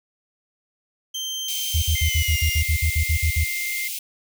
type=tone with pitch glide; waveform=30% pulse; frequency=3136 to 2826 Hz; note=G7 to F7; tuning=0 to +20 cents; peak=-24 dBFS; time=1.14-2.62 s; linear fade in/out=10 ms; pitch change=-180 cents; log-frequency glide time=1.98-2.38 s
type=high-pass noise; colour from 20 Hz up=white; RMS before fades=-30 dBFS; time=1.48-3.99 s; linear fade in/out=5 ms; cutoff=2200 Hz; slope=96 dB/octave
type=tone bursts; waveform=sine; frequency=79.3 Hz; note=D#2; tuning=33 cents sharp; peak=-17 dBFS; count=13; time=1.74-3.443 s; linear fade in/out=10 ms; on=83 ms; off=52 ms
type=tone; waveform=sine; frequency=2100 Hz; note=C7; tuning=6 cents sharp; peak=-26 dBFS; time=1.95-3.88 s; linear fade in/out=5 ms
effects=none